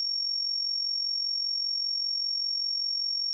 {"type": "tone with amplitude modulation", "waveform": "sine", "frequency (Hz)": 5520, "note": "F8", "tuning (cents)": -21, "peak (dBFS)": -24, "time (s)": [0, 3.33], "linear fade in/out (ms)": 0, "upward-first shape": "sine", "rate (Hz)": 45.1, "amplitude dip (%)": 60, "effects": []}